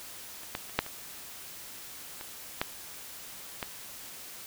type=clicks; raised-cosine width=0.3 ms; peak=-30 / -16 / -30 / -7 / -25 / -25 / -11 / -16 dBFS; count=8; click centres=0.434 / 0.551 / 0.696 / 0.79 / 0.864 / 2.211 / 2.615 / 3.628 s; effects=white hiss -45 dBFS RMS until 4.46 s